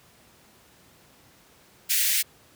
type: high-pass noise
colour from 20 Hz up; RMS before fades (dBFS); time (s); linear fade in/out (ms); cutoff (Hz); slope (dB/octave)
white; -23; 1.89-2.23; 20; 1700; 48
effects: pink hiss -56 dBFS RMS until 2.55 s + high-pass 80 Hz 12 dB/octave